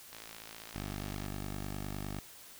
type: click train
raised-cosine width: 0.2 ms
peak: -29 dBFS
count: 63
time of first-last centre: 0.13-1.253 s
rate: 55.2 Hz
type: tone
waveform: 10% pulse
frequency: 49.81 Hz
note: G1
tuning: 28 cents sharp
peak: -30 dBFS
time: 0.74-2.2 s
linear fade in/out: 10 ms
effects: white hiss -53 dBFS RMS until 2.59 s